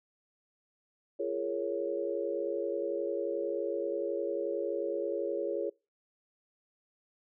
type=chord; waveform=sine; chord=Bb minor seventh; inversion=second; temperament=equal with one note detuned; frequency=343.6 / 415.3 / 466.2 / 554.4 Hz; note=F4 / Ab4 / Bb4 / Db5; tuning=-28 / 0 / 0 / 0 cents; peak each=-37 / -35 / -38 / -35 dBFS; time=1.19-5.7 s; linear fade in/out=10 ms; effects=noise-tail reverb RT60 0.3 s tail -26 dB re dry